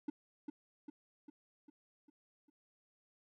triangle tone with echo, 293.7 Hz, D4, in tune, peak -33 dBFS, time 0.08-0.1 s, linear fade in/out 5 ms, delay 400 ms, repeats 6, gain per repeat -5 dB, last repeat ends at 2.5 s, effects none

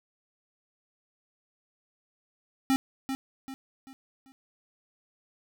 square tone with echo, 267.1 Hz, C4, 36 cents sharp, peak -22 dBFS, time 2.7-2.76 s, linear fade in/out 0 ms, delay 390 ms, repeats 4, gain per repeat -8 dB, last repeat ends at 4.32 s, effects none

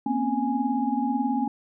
sine tone cluster, 233.6 / 255.4 / 273.7 / 830 Hz, A#3 / C4 / C#4 / G#5, +4 / -42 / -22 / -1 cents, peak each -28 dBFS, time 0.06-1.48 s, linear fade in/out 5 ms, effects none

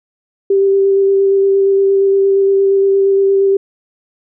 sine tone with vibrato, 392 Hz, G4, in tune, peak -8 dBFS, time 0.5-3.57 s, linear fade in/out 5 ms, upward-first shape square, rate 8.6 Hz, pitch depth 9 cents each way, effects none

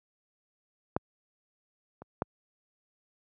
clicks, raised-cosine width 1 ms, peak -13 / -30 / -14 dBFS, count 3, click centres 0.965 / 2.02 / 2.221 s, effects high-pass 80 Hz 12 dB/octave

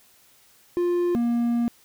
triangle tone pair in turn, 351 / 236.6 Hz, F4 / A#3, +9 / +26 cents, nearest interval perfect fifth, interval 683 cents, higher first, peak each -18 dBFS, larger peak neither, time 0.77-1.15 / 1.15-1.68 s, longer second, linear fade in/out 0 ms, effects white hiss -57 dBFS RMS until 1.84 s

